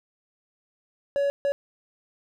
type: tone bursts at uneven times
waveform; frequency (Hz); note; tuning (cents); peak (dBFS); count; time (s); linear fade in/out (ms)
triangle; 563; C#5; +27; -19; 2; 1.16-1.3 / 1.45-1.52; 0
effects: none